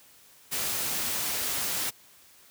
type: noise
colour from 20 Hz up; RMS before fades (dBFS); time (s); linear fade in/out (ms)
white; -30; 0.51-1.91; 20
effects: white hiss -56 dBFS RMS until 2.5 s + high-pass 60 Hz 12 dB/octave